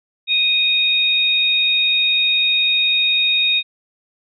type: tone pair together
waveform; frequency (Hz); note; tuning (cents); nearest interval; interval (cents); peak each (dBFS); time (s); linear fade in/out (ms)
sine; 2488 / 3728; D#7 / A#7; -1 / -1; perfect fifth; 700; -18 / -15; 0.27-3.63; 50
effects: none